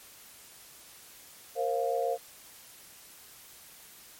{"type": "chord", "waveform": "sine", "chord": "Bb suspended second", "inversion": "none", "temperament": "equal with one note detuned", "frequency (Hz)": [466.2, 533.6, 698.5], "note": ["Bb4", "C5", "F5"], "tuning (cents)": [0, 34, 0], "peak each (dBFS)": -31, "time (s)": [1.55, 2.18], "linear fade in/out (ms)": 50, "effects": ["white hiss -52 dBFS RMS until 4.19 s", "MP3 64 kbps"]}